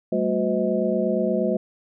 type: tone cluster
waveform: sine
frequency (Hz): 195 / 223.5 / 362.9 / 511 / 634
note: G3 / A3 / F#4 / C5 / D#5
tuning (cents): -9 / +27 / -34 / -41 / +32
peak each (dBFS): -26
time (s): 0.12-1.57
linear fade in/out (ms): 5
effects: none